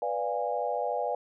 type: chord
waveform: sine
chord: B diminished seventh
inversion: none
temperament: equal with one note detuned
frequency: 493.9 / 587.3 / 698.5 / 822 Hz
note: B4 / D5 / F5 / Ab5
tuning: 0 / 0 / 0 / -18 cents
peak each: -33 dBFS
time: 0.02-1.15 s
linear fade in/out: 2 ms
effects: none